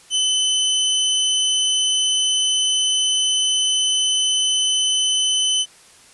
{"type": "tone", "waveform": "sawtooth", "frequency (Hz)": 3032, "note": "F#7", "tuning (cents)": 42, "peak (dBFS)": -13, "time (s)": [0.1, 5.66], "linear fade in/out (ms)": 50, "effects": ["white hiss -48 dBFS RMS until 6.13 s", "resampled to 24000 Hz"]}